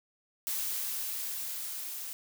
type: noise with level ramp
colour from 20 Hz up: blue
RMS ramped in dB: -33 to -40 dBFS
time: 0.47-2.13 s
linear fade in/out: 0 ms
effects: none